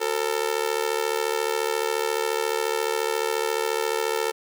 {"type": "tone with amplitude modulation", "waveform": "sawtooth", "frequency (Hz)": 447, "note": "A4", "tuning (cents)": 27, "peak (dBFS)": -15, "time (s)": [0, 4.32], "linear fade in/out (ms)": 20, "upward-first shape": "sine", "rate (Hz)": 74.3, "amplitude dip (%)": 95, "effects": []}